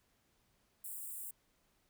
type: high-pass noise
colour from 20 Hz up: white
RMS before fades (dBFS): -45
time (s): 0.84-1.31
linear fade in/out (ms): 5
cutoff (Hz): 7600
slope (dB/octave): 96
effects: pink hiss -75 dBFS RMS until 1.89 s